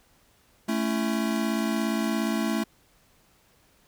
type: chord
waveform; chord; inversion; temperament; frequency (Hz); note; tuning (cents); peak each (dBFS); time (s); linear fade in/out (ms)
square; A major; none; equal with one note detuned; 220 / 277.2 / 334.4; A3 / C#4 / E4; 0 / 0 / +25; -27 / -32 / -32; 0.68-2.64; 10
effects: pink hiss -62 dBFS RMS until 3.87 s